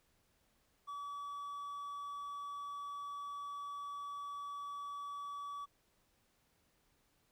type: tone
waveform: triangle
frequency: 1144 Hz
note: D6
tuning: 46 cents flat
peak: -40 dBFS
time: 0.87-5.66 s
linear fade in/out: 20 ms
effects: pink hiss -75 dBFS RMS until 7.31 s